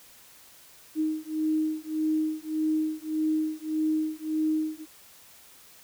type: beating tone pair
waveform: sine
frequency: 311.1 / 312.8 Hz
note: D#4 / D#4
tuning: 0 / +9 cents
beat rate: 1.7 Hz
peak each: -28 dBFS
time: 0.95-4.86 s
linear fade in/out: 50 ms
effects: white hiss -53 dBFS RMS until 5.83 s